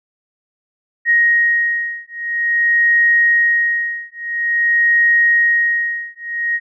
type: beating tone pair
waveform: sine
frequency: 1877 / 1877.49 Hz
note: A#6 / A#6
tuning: +11 / +12 cents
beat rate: 0.49 Hz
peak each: -15 dBFS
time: 1.05-6.6 s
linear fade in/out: 50 ms
effects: none